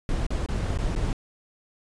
brown noise with dropouts, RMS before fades -26 dBFS, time 0.09-1.13 s, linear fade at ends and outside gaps 1 ms, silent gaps 0.266-0.305 / 0.462-0.487 / 0.775-0.787 / 0.952-0.961 s, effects resampled to 22050 Hz

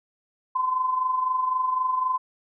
sine tone with amplitude modulation, 1024 Hz, C6, 38 cents flat, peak -19 dBFS, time 0.55-2.18 s, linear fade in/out 10 ms, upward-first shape sine, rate 23.9 Hz, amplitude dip 55%, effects none

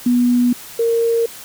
sine tone pair in turn, 244.3 / 462 Hz, B3 / A#4, -19 / -16 cents, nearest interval major seventh, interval 1103 cents, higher second, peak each -11 / -13 dBFS, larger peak first, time 0.06-0.53 / 0.79-1.26 s, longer neither, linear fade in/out 5 ms, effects white hiss -36 dBFS RMS until 1.44 s

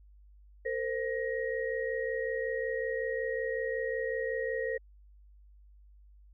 sine tone cluster, 454.6 / 520 / 1885 Hz, A#4 / C5 / A#6, -43 / -11 / +19 cents, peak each -34 / -34 / -37 dBFS, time 0.65-4.78 s, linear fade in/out 10 ms, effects added 50 Hz sine -54 dBFS peak until 6.33 s

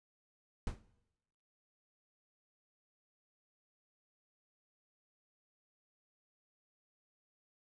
brown noise with exponential decay, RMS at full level -32 dBFS, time 0.67-0.82 s, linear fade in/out 1 ms, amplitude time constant 32 ms, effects noise-tail reverb RT60 0.9 s tail -19 dB re dry + resampled to 22050 Hz

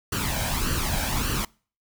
pink noise with flanger, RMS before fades -26 dBFS, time 0.12-1.45 s, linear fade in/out 5 ms, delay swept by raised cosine 0.67 to 1.3 ms, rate 1.7 Hz, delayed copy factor +0.65, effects noise-tail reverb RT60 0.4 s tail -25 dB re dry

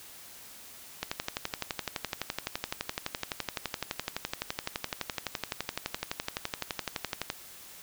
click train, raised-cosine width 0.2 ms, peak -13 dBFS, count 75, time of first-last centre 1.03-7.301 s, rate 11.8 Hz, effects white hiss -49 dBFS RMS until 7.82 s

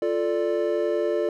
triangle chord, D minor, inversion first, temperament equal, 349.2 / 440 / 587.3 Hz, F4 / A4 / D5, 0 / 0 / 0 cents, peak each -24 dBFS, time 0.02-1.29 s, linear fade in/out 2 ms, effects none

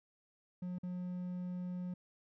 triangle tone with dropouts, 180 Hz, F#3, 47 cents flat, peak -36 dBFS, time 0.62-1.94 s, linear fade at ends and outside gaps 5 ms, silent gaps 0.785-0.832 s, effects none

